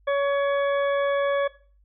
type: harmonic tone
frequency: 562 Hz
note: C#5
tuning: 24 cents sharp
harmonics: 1 / 2 / 3 / 4 / 6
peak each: -21 / -29 / -31 / -38 / -41 dBFS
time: 0.07-1.48 s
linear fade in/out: 10 ms
effects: noise-tail reverb RT60 0.4 s tail -17 dB re dry + added 50 Hz sine -56 dBFS peak until 1.84 s